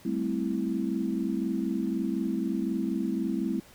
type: chord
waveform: sine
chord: A minor seventh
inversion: third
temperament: equal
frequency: 196 / 220 / 261.6 / 329.6 Hz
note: G3 / A3 / C4 / E4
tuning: 0 / 0 / 0 / 0 cents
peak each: -32 dBFS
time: 0.05-3.6 s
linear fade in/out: 5 ms
effects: pink hiss -54 dBFS RMS until 3.74 s